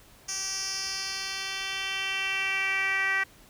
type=tone with band-pass filter sweep; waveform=10% pulse; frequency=387.1 Hz; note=G4; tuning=22 cents flat; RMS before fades=-30 dBFS; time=0.28-3.24 s; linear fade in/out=10 ms; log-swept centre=6300 to 1900 Hz; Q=3.3; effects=pink hiss -55 dBFS RMS until 3.49 s